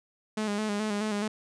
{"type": "tone with vibrato", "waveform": "sawtooth", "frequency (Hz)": 210, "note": "G#3", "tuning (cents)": 19, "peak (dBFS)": -24, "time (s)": [0.37, 1.28], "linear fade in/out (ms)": 5, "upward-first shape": "square", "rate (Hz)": 4.7, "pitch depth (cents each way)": 44, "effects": ["resampled to 22050 Hz"]}